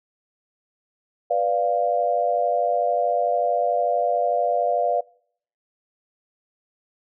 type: chord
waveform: sine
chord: B diminished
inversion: none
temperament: equal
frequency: 493.9 / 587.3 / 698.5 Hz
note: B4 / D5 / F5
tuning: 0 / 0 / 0 cents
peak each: -25 / -23 / -21 dBFS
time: 1.3-5.01 s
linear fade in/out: 10 ms
effects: noise-tail reverb RT60 0.6 s tail -24 dB re dry